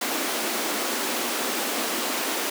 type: high-pass noise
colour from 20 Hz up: pink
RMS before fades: -27 dBFS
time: 0.01-2.5 s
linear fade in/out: 5 ms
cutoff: 230 Hz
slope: 48 dB/octave
effects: none